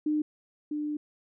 sine tone pair in turn, 302.9 / 298.7 Hz, D#4 / D4, -46 / +29 cents, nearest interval unison, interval 25 cents, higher first, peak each -24 / -29 dBFS, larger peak first, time 0.06-0.22 / 0.71-0.97 s, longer second, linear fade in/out 5 ms, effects none

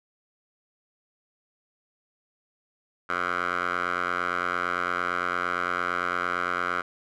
10% pulse tone with band-pass filter, 88.8 Hz, F2, 29 cents sharp, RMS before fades -28 dBFS, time 3.09-6.82 s, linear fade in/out 10 ms, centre 1400 Hz, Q 3.3, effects none

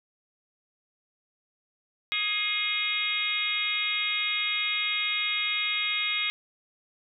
harmonic tone with a mistuned harmonic, 415.3 Hz, G#4, in tune, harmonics 3 / 4 / 5 / 6 / 7 / 8 / 9, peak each -40 / -42 / -30 / -31 / -38 / -33 / -32 dBFS, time 2.12-6.3 s, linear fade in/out 0 ms, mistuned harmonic 5, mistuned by +48 cents, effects none

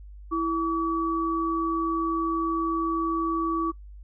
sine tone pair together, 330 / 1141.8 Hz, E4 / D6, +2 / -49 cents, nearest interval octave + major sixth, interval 2149 cents, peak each -26 dBFS, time 0.31-3.72 s, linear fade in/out 20 ms, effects noise-tail reverb RT60 0.1 s tail -22 dB re dry + added 50 Hz sine -41 dBFS peak until 4.03 s

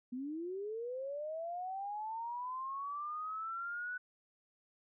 sine linear sweep, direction up, 241.1 to 1493 Hz, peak -38 dBFS, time 0.12-3.98 s, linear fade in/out 10 ms, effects none

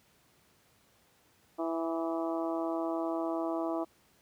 harmonic tone with a mistuned harmonic, 164.81 Hz, E3, in tune, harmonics 2 / 3 / 4 / 5 / 6 / 7 / 8, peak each -33 / -43 / -35 / -42 / -43 / -43 / -51 dBFS, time 1.58-3.85 s, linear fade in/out 20 ms, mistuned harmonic 8, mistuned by -52 cents, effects pink hiss -66 dBFS RMS until 4.21 s + high-pass 80 Hz 12 dB/octave

